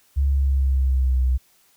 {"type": "tone with pitch glide", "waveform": "sine", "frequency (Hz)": [69.4, 63.64], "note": ["C#2", "C2"], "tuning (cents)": [3, -47], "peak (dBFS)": -16, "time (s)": [0.16, 1.38], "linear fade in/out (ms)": 20, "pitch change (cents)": -150, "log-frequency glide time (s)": [0.27, 1.24], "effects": ["white hiss -59 dBFS RMS until 1.76 s"]}